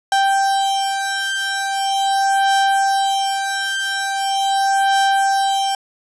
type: beating tone pair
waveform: 35% pulse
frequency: 784 / 784.41 Hz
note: G5 / G5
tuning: 0 / +1 cents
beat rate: 0.41 Hz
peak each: -17 dBFS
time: 0.12-5.75 s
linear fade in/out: 2 ms
effects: resampled to 22050 Hz + 8-bit